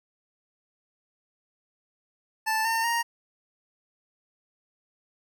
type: tone with pitch steps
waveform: 25% pulse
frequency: 880 / 906.8 / 934.5 Hz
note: A5 / A#5 / A#5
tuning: 0 / -48 / +4 cents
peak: -20 dBFS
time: 2.46-3.03 s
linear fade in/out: 20 ms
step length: 190 ms
effects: none